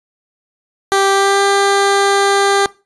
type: tone with pitch glide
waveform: 15% pulse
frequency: 392 to 397.7 Hz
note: G4 to G4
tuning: 0 to +25 cents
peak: -4 dBFS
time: 0.92-2.66 s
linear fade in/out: 0 ms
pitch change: +25 cents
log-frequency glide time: 1.12-1.42 s
effects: noise-tail reverb RT60 0.3 s tail -21 dB re dry + resampled to 24000 Hz